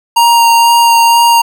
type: tone with vibrato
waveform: square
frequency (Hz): 933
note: A#5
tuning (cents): +1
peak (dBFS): -5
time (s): 0.16-1.42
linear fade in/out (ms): 10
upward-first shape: sine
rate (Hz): 2.1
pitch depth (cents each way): 11
effects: none